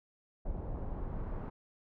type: noise with low-pass filter sweep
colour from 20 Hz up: brown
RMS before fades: -38 dBFS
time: 0.45-1.5 s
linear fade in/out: 10 ms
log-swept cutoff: 730 to 1200 Hz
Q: 1.3
effects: none

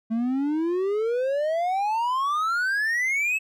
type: exponential sweep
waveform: triangle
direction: up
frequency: 220 to 2637 Hz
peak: -20 dBFS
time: 0.1-3.39 s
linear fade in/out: 20 ms
effects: none

